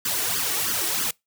white noise with flanger, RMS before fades -25 dBFS, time 0.05-1.11 s, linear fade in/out 5 ms, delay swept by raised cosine 0.62 to 2.72 ms, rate 3.1 Hz, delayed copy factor +0.85, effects noise-tail reverb RT60 0.2 s tail -26 dB re dry + high-pass 100 Hz 12 dB/octave

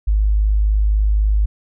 sine tone, 51.91 Hz, G#1, in tune, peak -12 dBFS, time 0.07-1.46 s, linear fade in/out 10 ms, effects none

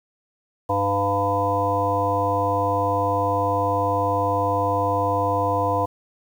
harmonic tone, 100 Hz, G2, 35 cents sharp, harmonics 1 / 3 / 5 / 7 / 9 / 10, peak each -27 / -30 / -25 / -25 / -28 / -24 dBFS, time 0.69-5.86 s, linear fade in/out 10 ms, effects 8-bit

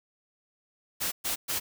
white noise bursts, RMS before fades -30 dBFS, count 3, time 1-1.6 s, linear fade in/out 20 ms, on 120 ms, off 120 ms, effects none

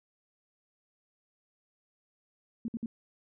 sine tone bursts, 230 Hz, A#3, 23 cents flat, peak -31 dBFS, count 3, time 2.65-2.86 s, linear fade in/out 2 ms, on 32 ms, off 57 ms, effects none

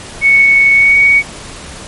sine tone with pitch glide, 2217 to 2241 Hz, C#7 to C#7, 0 to +18 cents, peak -4 dBFS, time 0.21-1.23 s, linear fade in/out 50 ms, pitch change +18 cents, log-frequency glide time 0.74-0.97 s, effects pink hiss -29 dBFS RMS until 1.87 s + MP3 48 kbps

